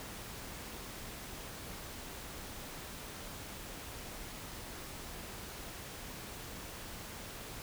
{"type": "silence", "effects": ["pink hiss -46 dBFS RMS until 7.62 s"]}